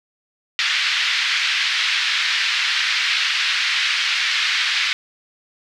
pink band-pass noise, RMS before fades -20 dBFS, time 0.59-4.93 s, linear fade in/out 0 ms, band 1700 to 4500 Hz, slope 24 dB/octave, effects none

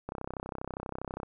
click train, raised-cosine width 1 ms, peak -22 dBFS, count 38, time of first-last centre 0.09-1.232 s, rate 32.4 Hz, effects none

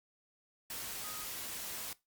sine tone in noise, 1249 Hz, D#6, 6 cents sharp, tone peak -49 dBFS, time 1.04-1.24 s, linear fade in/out 2 ms, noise white, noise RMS -42 dBFS, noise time 0.7-1.93 s, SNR -10 dB, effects noise-tail reverb RT60 0.2 s tail -19 dB re dry + Opus 48 kbps

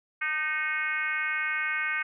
sine tone with frequency modulation, 1859 Hz, A#6, 5 cents flat, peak -26 dBFS, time 0.21-2.03 s, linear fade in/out 10 ms, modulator 319 Hz, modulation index 1.7, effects none

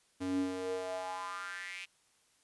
square tone with high-pass filter sweep, 92.5 Hz, F#2, in tune, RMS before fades -38 dBFS, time 0.2-1.86 s, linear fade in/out 20 ms, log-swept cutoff 210 to 2600 Hz, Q 5.4, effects white hiss -70 dBFS RMS until 2.43 s + resampled to 24000 Hz

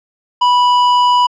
triangle tone with tanh clipping, 984 Hz, B5, 7 cents flat, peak -10 dBFS, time 0.41-1.27 s, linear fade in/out 10 ms, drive 17 dB, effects low-pass 5000 Hz 12 dB/octave

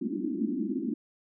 pink band-pass noise, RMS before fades -31 dBFS, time 0.01-0.94 s, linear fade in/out 10 ms, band 200 to 350 Hz, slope 96 dB/octave, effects none

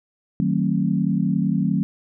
sine chord, D# diminished seventh, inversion none, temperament just, 155.56 / 186.68 / 224 / 268.8 Hz, D#3 / F#3 / A3 / C4, 0 / +16 / +31 / +47 cents, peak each -24 / -21 / -24 / -26 dBFS, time 0.4-1.83 s, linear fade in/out 0 ms, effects none

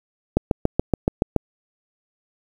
click train, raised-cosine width 2 ms, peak -3 dBFS, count 8, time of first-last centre 0.37-1.363 s, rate 7.05 Hz, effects 7-bit

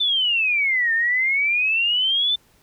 sine exponential two-way sweep, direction down then up, 3571 to 1796 to 3571 Hz, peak -17 dBFS, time 0-2.36 s, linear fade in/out 10 ms, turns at 0.93 s, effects pink hiss -58 dBFS RMS until 2.62 s

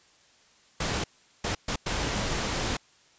pink noise bursts at uneven times, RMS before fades -29 dBFS, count 4, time 0.8-1.04 / 1.44-1.55 / 1.68-1.76 / 1.86-2.77 s, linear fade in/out 5 ms, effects white hiss -60 dBFS RMS until 3.18 s + resampled to 16000 Hz

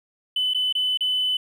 triangle tone with dropouts, 3012 Hz, F#7, 30 cents sharp, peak -17 dBFS, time 0.36-1.37 s, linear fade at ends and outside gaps 5 ms, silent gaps 0.536-0.546 / 0.726-0.751 / 0.974-1.007 s, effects tanh soft clip ceiling -17 dBFS

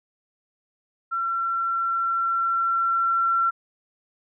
sine tone with level ramp, 1357 Hz, E6, 50 cents sharp, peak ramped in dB -23 to -18 dBFS, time 1.11-3.51 s, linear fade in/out 20 ms, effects none

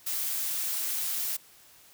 blue noise, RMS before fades -31 dBFS, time 0.06-1.37 s, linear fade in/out 10 ms, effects white hiss -56 dBFS RMS until 1.93 s

